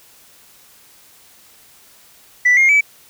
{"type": "tone with pitch steps", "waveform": "sine", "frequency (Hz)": [1975.5, 2130, 2296], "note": ["B6", "C7", "D7"], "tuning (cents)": [0, 30, -40], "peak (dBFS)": -7, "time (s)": [2.45, 2.81], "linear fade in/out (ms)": 10, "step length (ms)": 120, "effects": ["tanh soft clip ceiling -7 dBFS", "white hiss -48 dBFS RMS until 3.09 s"]}